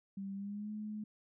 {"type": "tone with pitch glide", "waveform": "sine", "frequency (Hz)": [196, 212.5], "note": ["G3", "G#3"], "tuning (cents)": [0, 40], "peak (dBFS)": -39, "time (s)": [0.17, 1.04], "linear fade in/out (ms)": 5, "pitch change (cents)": 140, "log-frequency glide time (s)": [0.34, 0.71], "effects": []}